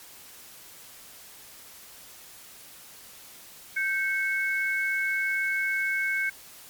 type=tone pair together; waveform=sine; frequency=1561.6 / 2199 Hz; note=G6 / C#7; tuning=-7 / -14 cents; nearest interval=tritone; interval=593 cents; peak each=-27 dBFS; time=3.76-6.3 s; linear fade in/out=10 ms; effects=white hiss -48 dBFS RMS until 6.69 s + MP3 96 kbps